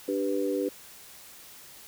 sine chord, G major, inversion second, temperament equal, 293.7 / 392 / 493.9 Hz, D4 / G4 / B4, 0 / 0 / 0 cents, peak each -30 dBFS, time 0.08-0.69 s, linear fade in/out 5 ms, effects white hiss -49 dBFS RMS until 1.87 s

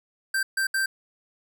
square tone bursts at uneven times, 1568 Hz, G6, in tune, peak -23 dBFS, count 3, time 0.34-0.43 / 0.57-0.67 / 0.74-0.86 s, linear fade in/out 5 ms, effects none

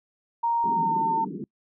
sine tone with pitch glide, 932.3 to 903.1 Hz, A#5 to A5, 0 to +45 cents, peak -21 dBFS, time 0.43-1.25 s, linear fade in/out 10 ms, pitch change -55 cents, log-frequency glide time 0.68-0.98 s
pink band-pass noise, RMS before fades -34 dBFS, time 0.64-1.44 s, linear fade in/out 0 ms, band 150 to 420 Hz, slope 96 dB/octave
effects noise-tail reverb RT60 0.1 s tail -26 dB re dry

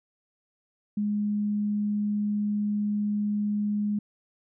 sine tone, 207.7 Hz, G#3, in tune, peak -24 dBFS, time 0.97-3.99 s, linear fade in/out 5 ms, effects none

